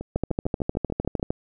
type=two click trains; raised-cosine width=2 ms; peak=-19 / -10 dBFS; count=9 / 16; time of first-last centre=0.01-1.197 / 0.16-1.305 s; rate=6.74 / 13.1 Hz; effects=none